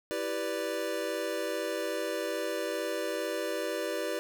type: chord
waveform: square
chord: E minor seventh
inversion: none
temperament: equal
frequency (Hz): 329.6 / 392 / 493.9 / 587.3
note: E4 / G4 / B4 / D5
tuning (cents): 0 / 0 / 0 / 0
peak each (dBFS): -39 / -38 / -37 / -36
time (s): 0.11-4.19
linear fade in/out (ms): 0
effects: none